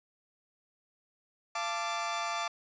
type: chord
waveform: sawtooth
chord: D minor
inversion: first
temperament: equal with one note detuned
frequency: 686.9 / 880 / 1174.7 Hz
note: F5 / A5 / D6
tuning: -29 / 0 / 0 cents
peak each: -33 / -34 / -31 dBFS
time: 1.55-2.48 s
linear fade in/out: 5 ms
effects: resampled to 16000 Hz